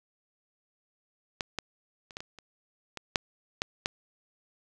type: clicks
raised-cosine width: 0.2 ms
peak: -13 / -14 / -29 / -20 / -22 / -30 / -20 / -6 / -11 / -10 dBFS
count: 10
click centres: 1.408 / 1.587 / 2.108 / 2.169 / 2.205 / 2.387 / 2.973 / 3.158 / 3.619 / 3.859 s
effects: none